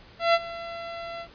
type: tone with ADSR envelope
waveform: sawtooth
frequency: 676 Hz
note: E5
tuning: 43 cents sharp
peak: -12 dBFS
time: 0.19-1.28 s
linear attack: 150 ms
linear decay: 44 ms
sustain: -18 dB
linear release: 72 ms
effects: pink hiss -51 dBFS RMS until 1.34 s + resampled to 11025 Hz